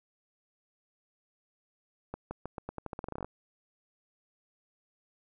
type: accelerating click train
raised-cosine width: 1 ms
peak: -23 dBFS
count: 17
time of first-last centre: 2.14-3.246 s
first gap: 170 ms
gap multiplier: 0.86
effects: none